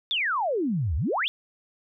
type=exponential two-way sweep; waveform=sine; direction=down then up; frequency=3667 to 67 to 3667 Hz; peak=-23 dBFS; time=0.11-1.28 s; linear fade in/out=0 ms; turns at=0.96 s; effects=none